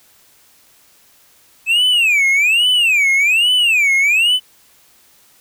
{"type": "tone with vibrato", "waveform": "triangle", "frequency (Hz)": 2546, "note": "D#7", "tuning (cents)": 39, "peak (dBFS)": -9, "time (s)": [1.66, 4.4], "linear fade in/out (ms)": 50, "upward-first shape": "sine", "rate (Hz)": 1.2, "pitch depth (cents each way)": 290, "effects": ["white hiss -51 dBFS RMS until 5.4 s"]}